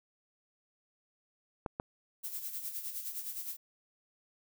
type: clicks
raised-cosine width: 1 ms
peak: -21 dBFS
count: 2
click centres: 1.662 / 1.799 s
type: noise with tremolo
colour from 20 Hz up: violet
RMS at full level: -38 dBFS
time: 2.23-3.57 s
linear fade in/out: 20 ms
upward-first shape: sine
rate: 9.7 Hz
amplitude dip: 60%
effects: none